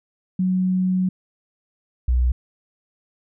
sine tone pair in turn, 185 / 61.74 Hz, F#3 / B1, 0 / 0 cents, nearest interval octave + perfect fifth, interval 1900 cents, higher first, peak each -17 / -15 dBFS, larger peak second, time 0.39-1.09 / 2.08-2.32 s, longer first, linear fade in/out 5 ms, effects none

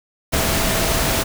sine tone in noise, 659.3 Hz, E5, in tune, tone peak -28 dBFS, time 0.32-1.24 s, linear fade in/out 20 ms, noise pink, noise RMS -19 dBFS, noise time 0.32-1.24 s, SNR -12 dB, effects none

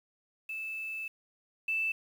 sine tone pair in turn, 2630 / 2643 Hz, E7 / E7, -5 / +4 cents, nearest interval unison, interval 9 cents, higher second, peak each -35 / -28 dBFS, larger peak second, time 0.49-1.08 / 1.68-1.92 s, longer first, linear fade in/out 5 ms, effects 9-bit

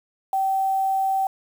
sine tone with quantisation, 772 Hz, G5, 27 cents flat, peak -19 dBFS, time 0.33-1.27 s, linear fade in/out 2 ms, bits 7, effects none

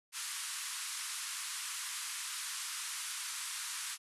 white band-pass noise, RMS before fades -41 dBFS, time 0.12-3.98 s, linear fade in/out 50 ms, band 1000 to 11000 Hz, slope 48 dB/octave, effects resampled to 32000 Hz

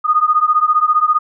sine beating tone pair, 1227 / 1242 Hz, D#6 / D#6, -25 / -3 cents, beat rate 15 Hz, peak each -13 / -14 dBFS, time 0.04-1.19 s, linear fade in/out 20 ms, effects none

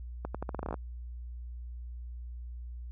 accelerating click train, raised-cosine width 1 ms, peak -21 dBFS, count 12, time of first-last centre 0.25-0.742 s, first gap 96 ms, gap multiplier 0.83, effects added 60 Hz sine -39 dBFS peak until 2.91 s

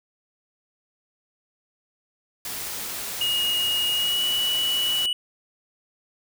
white noise, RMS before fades -32 dBFS, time 2.45-5.06 s, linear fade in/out 2 ms
triangle tone with pitch glide, 2872 to 2943 Hz, F7 to F#7, +48 to -10 cents, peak -20 dBFS, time 3.21-5.13 s, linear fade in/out 2 ms, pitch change +42 cents, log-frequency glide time 3.95-4.23 s
effects none

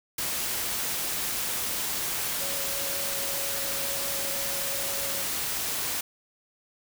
sine tone in noise, 554.4 Hz, C#5, in tune, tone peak -39 dBFS, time 2.4-5.23 s, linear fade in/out 5 ms, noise white, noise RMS -30 dBFS, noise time 0.18-6.01 s, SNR -12 dB, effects none

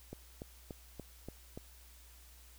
click train, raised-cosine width 2 ms, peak -30 dBFS, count 6, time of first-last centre 0.13-1.575 s, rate 3.46 Hz, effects added 60 Hz sine -57 dBFS peak until 2.58 s + white hiss -61 dBFS RMS until 2.58 s

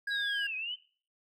triangle tone, 1637 Hz, G#6, 25 cents flat, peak -30 dBFS, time 0.07-0.47 s, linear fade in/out 5 ms
sine linear two-way sweep, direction down then up, 3977 to 2489 to 3079 Hz, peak -34 dBFS, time 0.1-0.76 s, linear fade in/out 20 ms, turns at 0.56 s
effects noise-tail reverb RT60 0.4 s tail -17 dB re dry

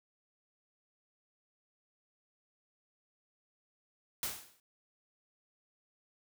white noise with exponential decay, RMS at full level -33 dBFS, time 4.23-4.6 s, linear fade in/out 1 ms, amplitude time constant 79 ms, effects none

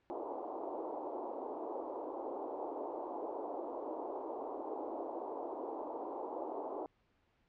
pink band-pass noise, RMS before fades -42 dBFS, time 0.1-6.86 s, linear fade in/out 0 ms, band 300 to 970 Hz, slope 48 dB/octave, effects pink hiss -75 dBFS RMS until 7.48 s + low-pass 3000 Hz 12 dB/octave

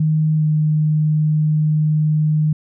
sine tone with pitch glide, 155.56 to 153.51 Hz, D#3 to D#3, 0 to -23 cents, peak -13 dBFS, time 0-2.53 s, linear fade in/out 5 ms, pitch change -23 cents, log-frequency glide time 0.37-0.44 s, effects none

